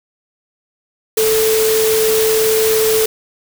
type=tone in noise; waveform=sine; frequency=439.6 Hz; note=A4; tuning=2 cents flat; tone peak=-12 dBFS; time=1.17-3.06 s; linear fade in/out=5 ms; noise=white; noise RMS=-19 dBFS; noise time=1.17-3.06 s; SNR=+4 dB; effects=none